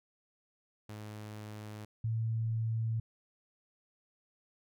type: tone pair in turn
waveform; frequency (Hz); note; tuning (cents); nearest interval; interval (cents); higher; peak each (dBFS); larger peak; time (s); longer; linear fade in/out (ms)
sawtooth / sine; 106.2 / 112.73; G#2 / A2; +39 / +42; minor second; 103; second; -39 / -30; second; 0.89-1.85 / 2.04-3; neither; 5
effects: none